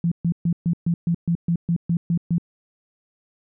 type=tone bursts; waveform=sine; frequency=169.8 Hz; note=F3; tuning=48 cents flat; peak=-17 dBFS; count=12; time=0.04-2.382 s; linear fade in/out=2 ms; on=76 ms; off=130 ms; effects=none